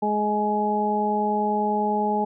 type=harmonic tone; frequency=210 Hz; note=G#3; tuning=19 cents sharp; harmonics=1 / 2 / 3 / 4; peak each=-26 / -27 / -31 / -23 dBFS; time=0.02-2.25 s; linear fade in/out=10 ms; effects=none